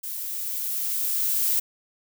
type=noise with level ramp; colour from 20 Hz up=violet; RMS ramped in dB=-33 to -22 dBFS; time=0.03-1.6 s; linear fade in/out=10 ms; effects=none